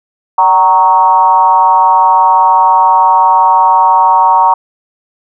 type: tone with frequency modulation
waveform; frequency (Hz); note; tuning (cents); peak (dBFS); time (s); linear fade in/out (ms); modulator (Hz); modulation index
sine; 932.3; A#5; 0; -4; 0.38-4.54; 5; 175; 0.9
effects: none